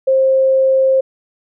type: tone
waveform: sine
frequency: 530 Hz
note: C5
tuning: 22 cents sharp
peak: -9 dBFS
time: 0.07-1.01 s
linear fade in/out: 10 ms
effects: none